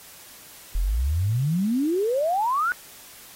sine exponential sweep, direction up, 38.89 to 1500 Hz, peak -20 dBFS, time 0.75-2.72 s, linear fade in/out 0 ms, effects white hiss -46 dBFS RMS until 3.35 s + AAC 48 kbps

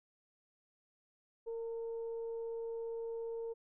sine tone with frequency modulation, 458.7 Hz, A#4, 28 cents flat, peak -38 dBFS, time 1.46-3.54 s, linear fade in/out 20 ms, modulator 450 Hz, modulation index 0.23, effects none

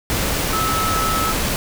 sine tone in noise, 1302 Hz, E6, 22 cents flat, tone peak -20 dBFS, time 0.53-1.32 s, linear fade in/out 0 ms, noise pink, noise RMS -21 dBFS, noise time 0.1-1.56 s, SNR -2 dB, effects none

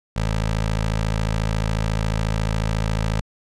15% pulse tone with notch filter, 54.1 Hz, A1, 29 cents flat, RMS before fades -22 dBFS, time 0.16-3.21 s, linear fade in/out 5 ms, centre 300 Hz, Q 1.3, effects low-pass 8000 Hz 12 dB/octave

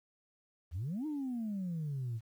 sine exponential two-way sweep, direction up then down, 73.42 to 314.8 to 108.4 Hz, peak -33 dBFS, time 0.71-2.21 s, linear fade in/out 50 ms, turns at 1.06 s, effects tanh soft clip ceiling -32 dBFS + 11-bit

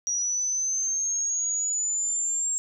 sine linear sweep, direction up, 5760 to 7500 Hz, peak -24 dBFS, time 0.07-2.58 s, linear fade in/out 0 ms, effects none

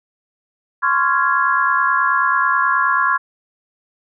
sine chord, Db major seventh, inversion third, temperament just, 1039.4 / 1108.7 / 1385.9 / 1663.1 Hz, C6 / Db6 / F6 / Ab6, -12 / 0 / -14 / +2 cents, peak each -19 dBFS, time 0.82-3.18 s, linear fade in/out 20 ms, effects none

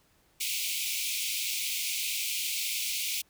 pink high-pass noise, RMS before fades -32 dBFS, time 0.4-3.22 s, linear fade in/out 10 ms, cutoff 2200 Hz, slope 96 dB/octave, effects pink hiss -66 dBFS RMS until 3.29 s

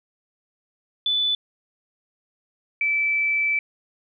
sine tone pair in turn, 3487 / 2317 Hz, A7 / D7, -16 / -24 cents, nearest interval perfect fifth, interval 708 cents, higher first, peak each -19 dBFS, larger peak neither, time 1.06-1.35 / 2.81-3.59 s, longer second, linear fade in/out 2 ms, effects none

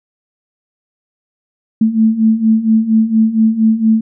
sine beating tone pair, 218.6 / 222.9 Hz, A3 / A3, -11 / +23 cents, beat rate 4.3 Hz, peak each -14 / -10 dBFS, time 1.81-4.01 s, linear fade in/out 5 ms, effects none

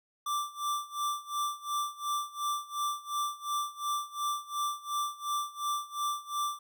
square tone with tremolo, 1174.7 Hz, D6, in tune, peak -29 dBFS, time 0.26-6.59 s, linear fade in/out 5 ms, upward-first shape sine, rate 2.8 Hz, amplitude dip 90%, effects none

